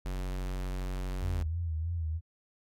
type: tone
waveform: square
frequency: 46.25 Hz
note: F#1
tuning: in tune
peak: -33 dBFS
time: 0.05-1.43 s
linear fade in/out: 10 ms
type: tone with vibrato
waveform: sine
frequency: 82.3 Hz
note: E2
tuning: 2 cents flat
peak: -30 dBFS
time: 1.2-2.21 s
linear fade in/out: 50 ms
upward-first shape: sine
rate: 3.1 Hz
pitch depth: 81 cents each way
effects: AAC 64 kbps